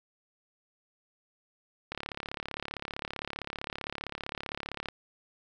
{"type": "click train", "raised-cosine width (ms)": 0.3, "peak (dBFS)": -19, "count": 106, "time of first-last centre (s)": [1.92, 4.886], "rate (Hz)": 35.4, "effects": []}